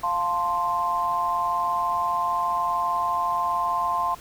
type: chord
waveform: sine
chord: F major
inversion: none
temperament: equal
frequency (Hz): 698.5 / 880 / 1046.5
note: F5 / A5 / C6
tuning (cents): 0 / 0 / 0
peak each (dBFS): -29 / -29 / -23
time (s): 0.03-4.15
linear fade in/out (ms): 10
effects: pink hiss -46 dBFS RMS until 4.2 s